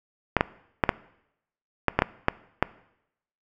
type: clicks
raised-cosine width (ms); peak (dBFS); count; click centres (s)
0.5; -3; 9; 0.367 / 0.409 / 0.838 / 0.892 / 1.883 / 1.99 / 2.021 / 2.284 / 2.626
effects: noise-tail reverb RT60 0.8 s tail -20 dB re dry